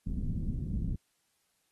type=low-pass noise; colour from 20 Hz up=pink; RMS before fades=-33 dBFS; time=0.06-0.96 s; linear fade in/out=10 ms; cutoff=230 Hz; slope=24 dB/octave; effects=white hiss -75 dBFS RMS until 1.71 s + AAC 32 kbps